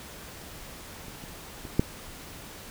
clicks, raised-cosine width 3 ms, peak -29 / -29 / -26 / -7 dBFS, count 4, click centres 1.083 / 1.239 / 1.652 / 1.795 s, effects pink hiss -44 dBFS RMS until 2.7 s

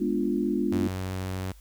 sine chord, G# diminished seventh, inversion none, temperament equal, 207.7 / 246.9 / 293.7 / 349.2 Hz, G#3 / B3 / D4 / F4, 0 / 0 / 0 / 0 cents, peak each -29 dBFS, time 0-0.88 s, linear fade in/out 10 ms
sawtooth tone, 93.5 Hz, F#2, 19 cents sharp, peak -26 dBFS, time 0.72-1.52 s, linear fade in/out 5 ms
effects added 50 Hz sine -48 dBFS peak until 1.6 s + white hiss -60 dBFS RMS until 1.6 s

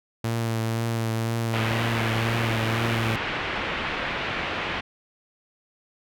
sawtooth tone with vibrato, 114 Hz, A#2, 38 cents flat, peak -20 dBFS, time 0.24-3.16 s, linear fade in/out 5 ms, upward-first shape triangle, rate 2 Hz, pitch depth 32 cents each way
white low-pass noise, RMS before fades -29 dBFS, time 1.53-4.81 s, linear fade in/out 10 ms, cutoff 2800 Hz, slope 24 dB/octave
effects none

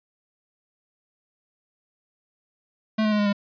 square tone with pitch steps, 217.8 / 213.8 / 209.9 / 206.1 / 202.3 Hz, A3 / A3 / G#3 / G#3 / G#3, -17 / -49 / +19 / -13 / -45 cents, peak -20 dBFS, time 2.98-3.33 s, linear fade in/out 10 ms, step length 70 ms, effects resampled to 11025 Hz

